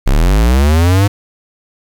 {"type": "linear sweep", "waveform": "square", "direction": "up", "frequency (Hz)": [30.14, 103.1], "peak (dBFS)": -8, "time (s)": [0.06, 1.08], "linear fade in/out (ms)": 10, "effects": ["7-bit"]}